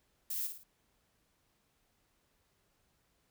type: noise with echo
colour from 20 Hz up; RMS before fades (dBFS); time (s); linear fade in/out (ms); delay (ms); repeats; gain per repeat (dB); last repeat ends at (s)
violet; -37; 0.3-0.47; 5; 55; 3; -7; 0.635
effects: pink hiss -75 dBFS RMS until 3.3 s